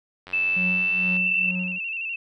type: click train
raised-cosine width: 0.3 ms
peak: -24 dBFS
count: 83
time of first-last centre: 0.27-1.166 s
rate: 91.5 Hz
type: tone with pitch glide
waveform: sine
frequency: 2637 to 2666 Hz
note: E7 to E7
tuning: 0 to +19 cents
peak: -20 dBFS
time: 0.33-1.51 s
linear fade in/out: 5 ms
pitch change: +19 cents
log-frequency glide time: 0.47-1.01 s
type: tone with tremolo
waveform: triangle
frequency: 182.5 Hz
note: F#3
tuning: 24 cents flat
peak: -23 dBFS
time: 0.56-1.79 s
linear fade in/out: 10 ms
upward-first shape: triangle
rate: 2.2 Hz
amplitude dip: 95%
type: tone with vibrato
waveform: sine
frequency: 2683 Hz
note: E7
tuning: 30 cents sharp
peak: -27 dBFS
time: 1.26-2.16 s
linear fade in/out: 5 ms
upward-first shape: square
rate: 12 Hz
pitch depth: 39 cents each way
effects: none